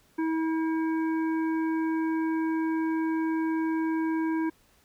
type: harmonic tone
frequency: 321.8 Hz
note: E4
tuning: 42 cents flat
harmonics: 1 / 3 / 5 / 7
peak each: -25 / -36 / -40 / -46 dBFS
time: 0.18-4.5 s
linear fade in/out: 10 ms
effects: pink hiss -63 dBFS RMS until 4.84 s